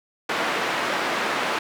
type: band-pass noise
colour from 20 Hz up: white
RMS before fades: -25 dBFS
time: 0.29-1.59 s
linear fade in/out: 5 ms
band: 260 to 1900 Hz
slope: 12 dB/octave
effects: none